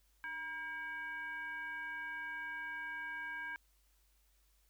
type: tone with frequency modulation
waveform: sine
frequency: 1610 Hz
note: G6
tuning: 46 cents sharp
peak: -40 dBFS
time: 0.24-3.56 s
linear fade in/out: 0 ms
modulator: 656 Hz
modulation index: 0.73
effects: added 50 Hz sine -70 dBFS peak until 4.69 s + white hiss -75 dBFS RMS until 4.69 s